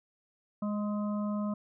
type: harmonic tone with a mistuned harmonic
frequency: 207.7 Hz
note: G#3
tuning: in tune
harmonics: 1 / 3 / 5 / 6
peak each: -30 / -40 / -44 / -46 dBFS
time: 0.62-1.54 s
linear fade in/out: 5 ms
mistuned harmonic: 6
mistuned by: +20 cents
effects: none

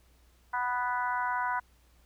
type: harmonic tone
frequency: 246.9 Hz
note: B3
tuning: in tune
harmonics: 3 / 4 / 5 / 6 / 7 / 8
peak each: -37 / -30 / -41 / -34 / -46 / -44 dBFS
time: 0.53-1.6 s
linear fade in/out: 10 ms
effects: added 60 Hz sine -61 dBFS peak until 2.05 s + pink hiss -67 dBFS RMS until 2.05 s

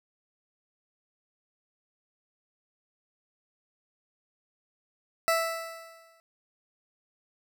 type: tone with exponential decay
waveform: 20% pulse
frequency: 659.3 Hz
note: E5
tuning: in tune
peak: -16 dBFS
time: 5.28-6.2 s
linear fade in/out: 0 ms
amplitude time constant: 200 ms
effects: none

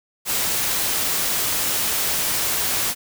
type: noise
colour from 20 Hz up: white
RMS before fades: -22 dBFS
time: 0.25-2.95 s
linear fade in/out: 50 ms
effects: none

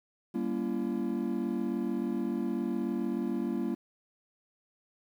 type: chord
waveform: triangle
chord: G diminished seventh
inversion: none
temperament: just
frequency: 196 / 235.2 / 282.2 / 338.7 Hz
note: G3 / Bb3 / Db4 / Fb4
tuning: 0 / +16 / +31 / +47 cents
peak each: -34 / -31 / -35 / -33 dBFS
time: 0.34-3.75 s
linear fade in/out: 10 ms
effects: 10-bit

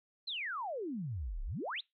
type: exponential two-way sweep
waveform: sine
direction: down then up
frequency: 4257 to 30.38 to 4257 Hz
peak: -36 dBFS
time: 0.27-1.81 s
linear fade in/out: 10 ms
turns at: 1.43 s
effects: noise-tail reverb RT60 0.2 s tail -24 dB re dry

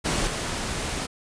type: noise with level steps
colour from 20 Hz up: pink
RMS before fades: -25 / -29 dBFS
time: 0.04-1.07 s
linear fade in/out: 20 ms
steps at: 0.27 s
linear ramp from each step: 5 ms
effects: resampled to 22050 Hz

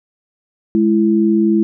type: tone pair together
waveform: sine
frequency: 210 / 333.4 Hz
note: G#3 / E4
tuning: +19 / +20 cents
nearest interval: minor sixth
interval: 801 cents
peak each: -13 dBFS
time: 0.75-1.63 s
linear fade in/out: 0 ms
effects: none

